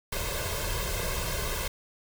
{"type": "noise with comb filter", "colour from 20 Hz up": "pink", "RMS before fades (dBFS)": -31, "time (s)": [0.12, 1.68], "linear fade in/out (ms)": 5, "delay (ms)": 1.9, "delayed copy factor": 0.85, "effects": []}